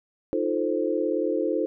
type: chord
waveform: sine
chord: F dominant seventh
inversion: third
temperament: equal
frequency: 311.1 / 349.2 / 440 / 523.3 Hz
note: Eb4 / F4 / A4 / C5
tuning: 0 / 0 / 0 / 0 cents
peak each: -28 dBFS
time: 0.33-1.66 s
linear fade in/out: 0 ms
effects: none